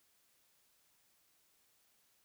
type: silence
effects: white hiss -73 dBFS RMS until 2.24 s